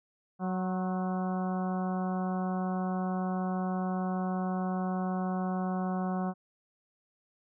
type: harmonic tone with a mistuned harmonic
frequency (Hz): 185.3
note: F#3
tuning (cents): +3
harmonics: 1 / 2 / 3 / 4 / 5 / 6 / 7 / 8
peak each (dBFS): -30 / -41 / -42 / -37 / -47 / -43 / -47 / -50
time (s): 0.39-6.34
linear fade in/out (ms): 50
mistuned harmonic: 6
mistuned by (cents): -34
effects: none